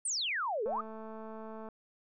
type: exponential two-way sweep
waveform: sine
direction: down then up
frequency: 9370 to 397.7 to 1326 Hz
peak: -31 dBFS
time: 0.05-0.81 s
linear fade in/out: 5 ms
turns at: 0.64 s
type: click train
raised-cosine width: 1 ms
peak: -33 dBFS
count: 227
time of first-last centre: 0.66-1.687 s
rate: 220 Hz
effects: none